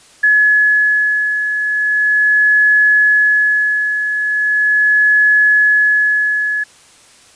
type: beating tone pair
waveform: sine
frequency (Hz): 1700 / 1700.39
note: G#6 / G#6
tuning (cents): +40 / +40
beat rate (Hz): 0.39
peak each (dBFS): -10 / -18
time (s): 0.23-6.64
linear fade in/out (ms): 10
effects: white hiss -45 dBFS RMS until 7.35 s + resampled to 22050 Hz